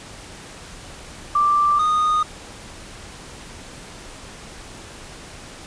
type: tone pair in turn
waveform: sine / triangle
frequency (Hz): 1177 / 1234.1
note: D6 / D#6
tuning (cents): +3 / -15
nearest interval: minor second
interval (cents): 82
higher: second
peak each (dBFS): -14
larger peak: neither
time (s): 1.35-1.79 / 1.79-2.23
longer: neither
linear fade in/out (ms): 5
effects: pink hiss -39 dBFS RMS until 5.66 s + resampled to 22050 Hz